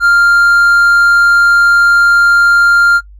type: tone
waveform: triangle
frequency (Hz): 1396.9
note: F6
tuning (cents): 0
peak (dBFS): -3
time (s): 0-3.01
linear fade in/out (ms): 50
effects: noise-tail reverb RT60 0.1 s tail -21 dB re dry + added 50 Hz sine -33 dBFS peak until 3.19 s